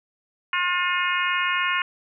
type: harmonic tone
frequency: 357.3 Hz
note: F4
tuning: 40 cents sharp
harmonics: 3 / 4 / 5 / 6 / 7 / 8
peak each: -26 / -27 / -28 / -29 / -29 / -30 dBFS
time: 0.53-1.82 s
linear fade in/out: 2 ms
effects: none